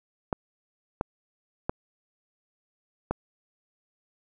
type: clicks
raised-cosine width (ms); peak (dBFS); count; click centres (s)
1; -12; 4; 0.328 / 1.011 / 1.695 / 3.11
effects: none